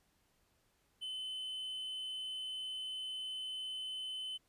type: tone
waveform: triangle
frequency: 3041 Hz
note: F#7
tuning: 47 cents sharp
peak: -38 dBFS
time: 1.01-4.38 s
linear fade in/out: 20 ms
effects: pink hiss -75 dBFS RMS until 4.48 s + resampled to 32000 Hz